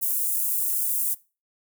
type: high-pass noise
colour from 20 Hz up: white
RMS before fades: -25 dBFS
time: 0.01-1.15 s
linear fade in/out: 20 ms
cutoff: 9100 Hz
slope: 24 dB/octave
effects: noise-tail reverb RT60 0.3 s tail -20 dB re dry